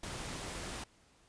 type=noise; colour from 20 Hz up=pink; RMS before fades=-42 dBFS; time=0.03-0.84 s; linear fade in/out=5 ms; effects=pink hiss -66 dBFS RMS until 1.28 s + resampled to 22050 Hz